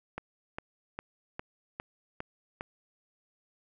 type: click train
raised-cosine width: 0.5 ms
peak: -21 dBFS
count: 7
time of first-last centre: 0.18-2.609 s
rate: 2.47 Hz
effects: none